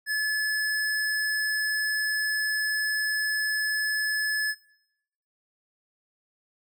square tone, 1719 Hz, A6, 41 cents flat, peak -25 dBFS, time 0.06-4.55 s, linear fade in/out 50 ms, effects noise-tail reverb RT60 0.8 s tail -20 dB re dry

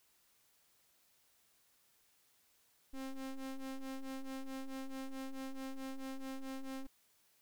square ring-modulated tone, 132.7 Hz, C3, 25 cents sharp, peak -39 dBFS, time 2.93-6.87 s, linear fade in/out 10 ms, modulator 135 Hz, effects white hiss -72 dBFS RMS until 7.41 s

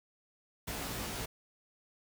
pink noise with comb filter, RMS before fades -39 dBFS, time 0.67-1.26 s, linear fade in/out 10 ms, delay 18 ms, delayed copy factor +0.9, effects none

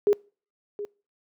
sine tone with echo, 411.1 Hz, G#4, 18 cents flat, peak -16 dBFS, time 0.07-0.13 s, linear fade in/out 0 ms, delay 720 ms, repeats 1, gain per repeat -14 dB, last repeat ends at 0.85 s, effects noise-tail reverb RT60 0.4 s tail -26 dB re dry + high-pass 200 Hz 12 dB/octave

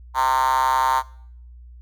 5% pulse tone with high-pass filter, 130.81 Hz, C3, in tune, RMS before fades -19 dBFS, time 0.14-1.03 s, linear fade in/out 50 ms, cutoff 950 Hz, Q 9.3, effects noise-tail reverb RT60 0.6 s tail -21 dB re dry + added 60 Hz sine -40 dBFS peak until 1.81 s

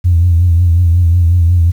sine tone with vibrato, 86.2 Hz, F2, 22 cents flat, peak -5 dBFS, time 0.04-1.72 s, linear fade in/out 20 ms, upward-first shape triangle, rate 5.5 Hz, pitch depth 82 cents each way, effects tanh soft clip ceiling -1 dBFS + 7-bit

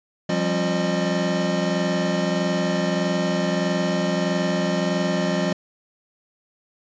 square tone cluster, 174.7 / 196.3 / 267.2 / 353.1 / 612 Hz, F3 / G3 / C4 / F4 / D#5, +1 / +3 / +36 / +19 / -29 cents, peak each -25 / -28 / -30 / -30 / -27 dBFS, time 0.29-5.53 s, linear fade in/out 5 ms, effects resampled to 16000 Hz

